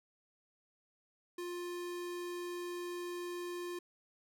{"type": "tone", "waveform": "square", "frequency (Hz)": 351.9, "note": "F4", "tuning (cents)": 13, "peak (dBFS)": -40, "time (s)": [1.38, 3.79], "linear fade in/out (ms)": 5, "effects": []}